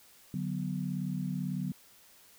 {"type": "chord", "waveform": "sine", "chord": "B minor", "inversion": "first", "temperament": "equal", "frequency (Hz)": [146.83, 185, 246.9], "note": ["D3", "F#3", "B3"], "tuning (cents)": [0, 0, 0], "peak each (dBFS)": [-36, -34, -39], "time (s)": [0.34, 1.72], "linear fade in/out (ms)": 2, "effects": ["white hiss -59 dBFS RMS until 2.38 s"]}